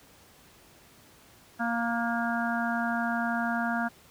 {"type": "harmonic tone with a mistuned harmonic", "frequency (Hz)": 233.1, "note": "A#3", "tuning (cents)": 0, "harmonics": [1, 3, 4, 5, 6, 7], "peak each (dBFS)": [-30, -32, -37, -41, -33, -35], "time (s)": [1.59, 3.89], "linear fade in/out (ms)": 20, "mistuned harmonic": 6, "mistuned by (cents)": 22, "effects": ["pink hiss -56 dBFS RMS until 4.1 s", "high-pass 60 Hz 12 dB/octave"]}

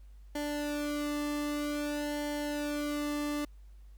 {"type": "tone with flanger", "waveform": "sawtooth", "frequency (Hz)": 293.7, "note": "D4", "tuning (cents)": 0, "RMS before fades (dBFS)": -34, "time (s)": [0.35, 3.45], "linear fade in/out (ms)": 5, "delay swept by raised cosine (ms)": [0.79, 1.31], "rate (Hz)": 0.52, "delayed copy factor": -0.85, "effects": ["added 50 Hz sine -49 dBFS peak until 3.97 s", "pink hiss -72 dBFS RMS until 3.97 s"]}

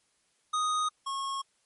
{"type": "tone pair in turn", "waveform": "square", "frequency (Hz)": [1244.5, 1091.1], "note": ["D#6", "C#6"], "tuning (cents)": [0, -28], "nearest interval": "major second", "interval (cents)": 228, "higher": "first", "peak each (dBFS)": [-27, -32], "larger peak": "first", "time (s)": [[0.53, 0.89], [1.06, 1.42]], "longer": "neither", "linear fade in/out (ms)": 10, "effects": ["white hiss -71 dBFS RMS until 1.65 s", "MP3 48 kbps"]}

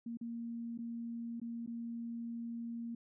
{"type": "tone with dropouts", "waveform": "sine", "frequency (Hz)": 233.1, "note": "A#3", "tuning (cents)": 0, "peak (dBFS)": -39, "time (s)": [0.06, 2.95], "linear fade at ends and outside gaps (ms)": 5, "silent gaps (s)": [[0.172, 0.211], [0.777, 0.787], [1.4, 1.415], [1.663, 1.674]], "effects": []}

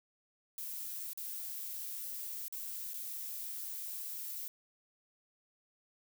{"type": "noise with dropouts", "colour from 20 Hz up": "violet", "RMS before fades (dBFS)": -42, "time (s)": [0.58, 4.48], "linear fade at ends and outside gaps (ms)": 1, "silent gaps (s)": [[1.133, 1.175], [2.482, 2.525], [2.935, 2.941]], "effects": []}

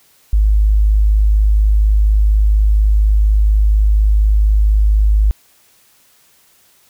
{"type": "tone", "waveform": "sine", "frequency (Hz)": 52.1, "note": "G#1", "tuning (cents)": 6, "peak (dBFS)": -8, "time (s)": [0.33, 5.31], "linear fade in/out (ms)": 0, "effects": ["white hiss -52 dBFS RMS until 6.89 s"]}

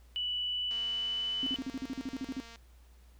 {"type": "tone with pitch glide", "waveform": "sine", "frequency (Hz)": [2961, 2999], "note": ["F#7", "F#7"], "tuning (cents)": [1, 23], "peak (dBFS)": -31, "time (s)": [0.16, 1.56], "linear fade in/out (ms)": 0, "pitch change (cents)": 22, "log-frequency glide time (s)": [0.4, 1.4]}
{"type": "click train", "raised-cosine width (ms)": 0.2, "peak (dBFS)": -34, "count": 428, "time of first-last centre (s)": [0.71, 2.558], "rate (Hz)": 231}
{"type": "tone bursts", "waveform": "sine", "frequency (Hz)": 263.9, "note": "C4", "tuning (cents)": 15, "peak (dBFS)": -33, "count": 13, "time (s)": [1.43, 2.401], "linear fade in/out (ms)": 0, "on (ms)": 35, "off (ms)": 43}
{"effects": ["added 60 Hz sine -55 dBFS peak until 3.19 s", "pink hiss -67 dBFS RMS until 3.19 s"]}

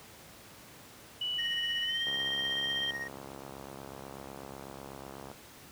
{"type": "tone with pitch glide", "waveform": "sine", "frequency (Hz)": [2956, 3168], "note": ["F#7", "G7"], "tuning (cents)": [-2, 18], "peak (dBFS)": -31, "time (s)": [1.21, 2.91], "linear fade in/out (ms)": 5, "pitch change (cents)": 120, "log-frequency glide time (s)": [1.82, 2.02]}
{"type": "tone with tremolo", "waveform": "triangle", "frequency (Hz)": 1868, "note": "A#6", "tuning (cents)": 3, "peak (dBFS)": -31, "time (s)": [1.38, 3.08], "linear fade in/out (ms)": 10, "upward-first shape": "triangle", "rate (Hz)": 16, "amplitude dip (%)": 70}
{"type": "click train", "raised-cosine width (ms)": 1, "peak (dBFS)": -30, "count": 222, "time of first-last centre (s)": [2.07, 5.315], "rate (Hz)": 68.1}
{"effects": ["pink hiss -52 dBFS RMS until 5.71 s", "high-pass 80 Hz 12 dB/octave"]}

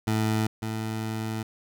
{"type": "tone pair in turn", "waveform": "20% pulse", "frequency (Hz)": [109.4, 110.35], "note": ["A2", "A2"], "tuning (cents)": [-9, 5], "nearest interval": "unison", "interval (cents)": 14, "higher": "second", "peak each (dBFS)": [-18, -24], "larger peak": "first", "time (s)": [[0.07, 0.47], [0.62, 1.43]], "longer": "second", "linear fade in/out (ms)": 5, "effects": []}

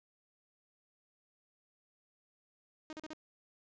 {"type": "tone bursts", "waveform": "sawtooth", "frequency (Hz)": 311.1, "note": "D#4", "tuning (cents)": 0, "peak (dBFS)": -39, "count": 4, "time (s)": [2.9, 3.133], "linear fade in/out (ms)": 0, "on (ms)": 29, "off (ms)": 39, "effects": ["resampled to 16000 Hz", "11-bit"]}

